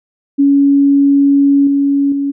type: tone with level steps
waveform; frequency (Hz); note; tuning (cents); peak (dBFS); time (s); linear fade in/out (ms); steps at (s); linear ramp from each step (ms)
sine; 280.2; C#4; +19; -6 / -9 / -13; 0.38-2.32; 20; 1.67 / 2.12; 2
effects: none